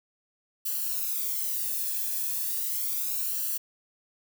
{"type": "noise with flanger", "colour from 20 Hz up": "violet", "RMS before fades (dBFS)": -30, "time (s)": [0.65, 3.58], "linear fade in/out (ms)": 10, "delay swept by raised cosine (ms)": [0.68, 1.19], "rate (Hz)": 0.35, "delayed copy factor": 0.8, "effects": []}